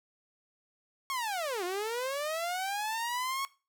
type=linear two-way sweep; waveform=sawtooth; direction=down then up; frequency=1107 to 346 to 1107 Hz; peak=-28 dBFS; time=1.1-3.45 s; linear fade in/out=0 ms; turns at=1.64 s; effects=noise-tail reverb RT60 0.3 s tail -18 dB re dry